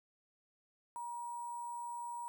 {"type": "tone with sample-and-hold", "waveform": "sine", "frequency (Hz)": 954, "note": "A#5", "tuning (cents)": 40, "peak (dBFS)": -40, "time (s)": [0.96, 2.28], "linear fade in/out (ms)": 0, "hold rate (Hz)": 8820, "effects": []}